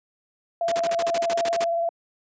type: tone with vibrato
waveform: sine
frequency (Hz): 677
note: E5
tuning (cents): +46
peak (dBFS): -21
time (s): 0.61-1.89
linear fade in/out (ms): 2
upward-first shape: sine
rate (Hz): 19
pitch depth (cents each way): 24
type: noise bursts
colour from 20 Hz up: pink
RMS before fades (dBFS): -28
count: 13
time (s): 0.68-1.642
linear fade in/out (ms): 2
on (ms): 38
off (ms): 39
type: clicks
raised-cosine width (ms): 0.5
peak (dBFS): -26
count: 5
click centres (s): 0.764 / 0.805 / 0.853 / 0.894 / 1.022
effects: high-pass 300 Hz 12 dB/octave + resampled to 16000 Hz